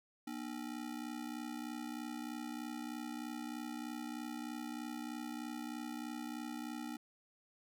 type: ring-modulated tone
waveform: square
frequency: 270.3 Hz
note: C#4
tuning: 44 cents flat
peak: -39 dBFS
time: 0.27-6.97 s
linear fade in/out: 5 ms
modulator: 31.6 Hz
effects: none